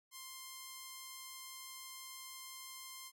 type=tone; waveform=5% pulse; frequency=1051 Hz; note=C6; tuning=7 cents sharp; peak=-36 dBFS; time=0.11-3.12 s; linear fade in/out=50 ms; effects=none